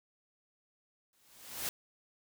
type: noise with exponential growth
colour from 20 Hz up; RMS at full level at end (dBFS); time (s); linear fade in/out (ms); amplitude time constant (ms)
white; -34; 1.13-1.69; 1; 120
effects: none